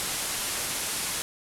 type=low-pass noise; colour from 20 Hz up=white; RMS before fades=-31 dBFS; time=0-1.22 s; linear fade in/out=0 ms; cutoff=12000 Hz; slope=48 dB/octave; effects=none